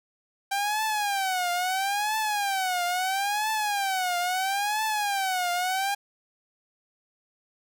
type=tone with vibrato; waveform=sawtooth; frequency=784 Hz; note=G5; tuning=in tune; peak=-21 dBFS; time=0.51-5.95 s; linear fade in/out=10 ms; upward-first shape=triangle; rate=0.75 Hz; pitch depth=200 cents each way; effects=none